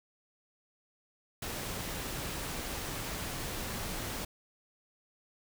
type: noise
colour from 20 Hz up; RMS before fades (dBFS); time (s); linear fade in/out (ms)
pink; -38; 1.42-4.25; 5
effects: none